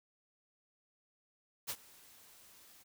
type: noise with ADSR envelope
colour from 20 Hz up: white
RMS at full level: -37 dBFS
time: 1.67-2.84 s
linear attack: 27 ms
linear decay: 58 ms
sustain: -23 dB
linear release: 23 ms
effects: none